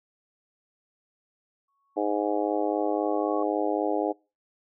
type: tone with exponential growth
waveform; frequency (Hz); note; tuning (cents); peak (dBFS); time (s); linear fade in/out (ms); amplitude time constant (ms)
sine; 1108.7; C#6; 0; -33; 1.68-3.43; 5; 380
type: harmonic tone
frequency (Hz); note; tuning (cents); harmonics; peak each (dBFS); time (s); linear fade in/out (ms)
103.83; G#2; 0; 3 / 4 / 5 / 6 / 7 / 8; -29 / -30 / -31 / -32 / -32 / -33; 1.96-4.13; 20
effects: noise-tail reverb RT60 0.3 s tail -25 dB re dry